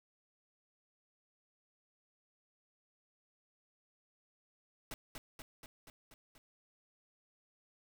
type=noise with echo; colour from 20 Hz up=pink; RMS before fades=-43 dBFS; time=4.91-4.94 s; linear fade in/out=2 ms; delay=240 ms; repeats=6; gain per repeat=-3 dB; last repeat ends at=6.38 s; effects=none